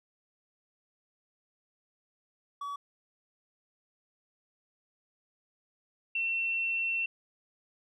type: tone pair in turn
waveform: triangle / sine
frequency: 1137 / 2704 Hz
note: C#6 / E7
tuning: +44 / +43 cents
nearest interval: octave + minor third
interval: 1499 cents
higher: second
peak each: -33 / -28 dBFS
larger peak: second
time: 2.61-2.76 / 6.15-7.06 s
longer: second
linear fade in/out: 5 ms
effects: none